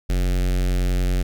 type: tone with notch filter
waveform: square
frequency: 45.37 Hz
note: F#1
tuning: 33 cents flat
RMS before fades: -20 dBFS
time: 0.09-1.23 s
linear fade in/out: 10 ms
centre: 1000 Hz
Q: 1.2
effects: 10-bit